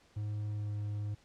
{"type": "tone with pitch glide", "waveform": "triangle", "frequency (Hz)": [105, 103.97], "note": ["G#2", "G#2"], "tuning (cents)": [19, 2], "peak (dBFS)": -32, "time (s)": [0.16, 1.15], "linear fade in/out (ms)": 10, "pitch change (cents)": -17, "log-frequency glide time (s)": [0.5, 0.72], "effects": ["pink hiss -65 dBFS RMS until 1.24 s", "low-pass 7000 Hz 12 dB/octave"]}